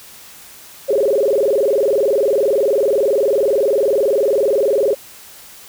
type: tone with vibrato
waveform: sine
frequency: 474.4 Hz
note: A#4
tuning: 30 cents sharp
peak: -12 dBFS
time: 0.88-4.95 s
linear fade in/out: 20 ms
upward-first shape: square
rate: 20 Hz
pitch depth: 240 cents each way
effects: white hiss -40 dBFS RMS until 5.68 s